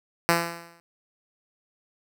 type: tone with exponential decay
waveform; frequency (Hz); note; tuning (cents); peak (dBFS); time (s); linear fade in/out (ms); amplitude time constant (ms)
5% pulse; 169.5; E3; +49; -5; 0.29-0.8; 0; 110
effects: none